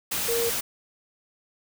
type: tone in noise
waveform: sine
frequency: 466.2 Hz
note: A#4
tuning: in tune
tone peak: -24 dBFS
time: 0.28-0.5 s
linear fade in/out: 10 ms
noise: white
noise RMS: -28 dBFS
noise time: 0.11-0.61 s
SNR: +1 dB
effects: none